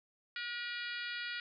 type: harmonic tone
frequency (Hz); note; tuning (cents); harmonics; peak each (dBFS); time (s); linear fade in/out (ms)
479.8; A#4; +50; 3 / 4 / 5 / 6 / 7 / 8 / 9 / 10; -42 / -44 / -46 / -48 / -49 / -50 / -51 / -52; 0.36-1.4; 2
effects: none